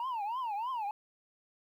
sine tone with vibrato, 919 Hz, A#5, 25 cents flat, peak -30 dBFS, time 0-0.91 s, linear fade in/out 2 ms, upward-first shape triangle, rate 3.2 Hz, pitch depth 270 cents each way, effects tanh soft clip ceiling -32 dBFS + 11-bit

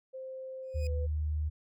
sine tone with pitch glide, 523.3 to 498.5 Hz, C5 to B4, 0 to +16 cents, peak -39 dBFS, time 0.13-1.07 s, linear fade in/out 20 ms, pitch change -84 cents, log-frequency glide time 0.78-0.89 s
20% pulse tone with exponential growth, 2489 Hz, D#7, in tune, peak -39 dBFS, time 0.63-0.87 s, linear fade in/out 1 ms, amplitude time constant 51 ms
sine tone, 76.1 Hz, D#2, 38 cents flat, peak -29 dBFS, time 0.74-1.5 s, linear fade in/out 20 ms
effects none

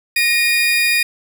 35% pulse tone pair together, 1869 / 2441 Hz, A#6 / D#7, +4 / -34 cents, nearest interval perfect fourth, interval 462 cents, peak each -18 / -12 dBFS, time 0.16-1.03 s, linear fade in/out 5 ms, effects none

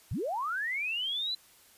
sine linear sweep, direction up, 64.1 to 4072 Hz, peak -30 dBFS, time 0.11-1.35 s, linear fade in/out 5 ms, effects white hiss -59 dBFS RMS until 1.77 s + resampled to 32000 Hz

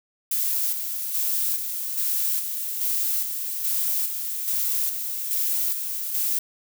violet noise with tremolo, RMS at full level -24 dBFS, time 0.31-6.39 s, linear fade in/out 5 ms, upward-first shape square, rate 1.2 Hz, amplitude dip 45%, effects none

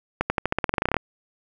accelerating click train, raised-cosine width 0.5 ms, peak -6 dBFS, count 16, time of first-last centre 0.21-0.967 s, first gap 90 ms, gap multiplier 0.91, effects 8-bit

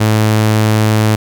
sawtooth tone, 108.3 Hz, A2, 27 cents flat, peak -5 dBFS, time 0-1.16 s, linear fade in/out 10 ms, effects none

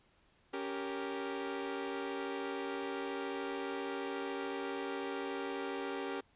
sawtooth chord, G diminished, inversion second, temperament equal with one note detuned, 278.9 / 392 / 466.2 Hz, Db4 / G4 / Bb4, +11 / 0 / 0 cents, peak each -38 / -36 / -39 dBFS, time 0.53-6.21 s, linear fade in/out 10 ms, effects pink hiss -69 dBFS RMS until 6.35 s + resampled to 8000 Hz

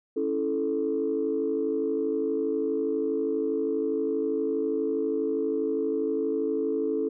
sine chord, A major, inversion first, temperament equal with one note detuned, 277.2 / 329.6 / 436.7 Hz, C#4 / E4 / A4, 0 / 0 / -13 cents, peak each -30 / -30 / -26 dBFS, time 0.16-7.09 s, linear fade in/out 10 ms, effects tanh soft clip ceiling -16 dBFS

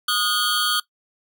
square tone cluster, 1236 / 1442 / 3131 / 3327 / 4453 Hz, D#6 / F#6 / G7 / G#7 / C#8, -12 / -45 / -3 / +2 / +7 cents, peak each -26 dBFS, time 0.08-0.8 s, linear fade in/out 5 ms, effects noise-tail reverb RT60 0.1 s tail -20 dB re dry

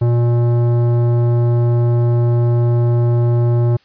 sine tone with tanh clipping, 119.3 Hz, A#2, 41 cents sharp, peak -13 dBFS, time 0.01-3.77 s, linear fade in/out 10 ms, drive 14 dB, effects white hiss -53 dBFS RMS until 3.84 s + resampled to 11025 Hz

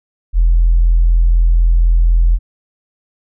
sine tone, 42.03 Hz, E1, 34 cents sharp, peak -6 dBFS, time 0.33-2.39 s, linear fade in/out 50 ms, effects tanh soft clip ceiling -3 dBFS

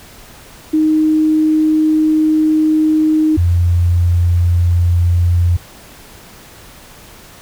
sine tone pair in turn, 311.1 / 87.11 Hz, D#4 / F2, 0 / -4 cents, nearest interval octave + minor seventh, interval 2204 cents, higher first, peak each -9 dBFS, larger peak neither, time 0.73-3.37 / 3.37-5.57 s, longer first, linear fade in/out 10 ms, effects pink hiss -39 dBFS RMS until 7.41 s

